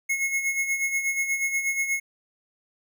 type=tone with tremolo; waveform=square; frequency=2173 Hz; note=C#7; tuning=35 cents flat; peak=-22 dBFS; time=0.09-2 s; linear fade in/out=10 ms; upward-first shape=sine; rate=8.3 Hz; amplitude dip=60%; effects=none